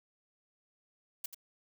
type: noise with echo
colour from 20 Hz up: blue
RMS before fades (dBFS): -37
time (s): 1.24-1.26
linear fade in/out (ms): 5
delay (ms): 86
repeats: 1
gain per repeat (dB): -9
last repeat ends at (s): 1.346
effects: none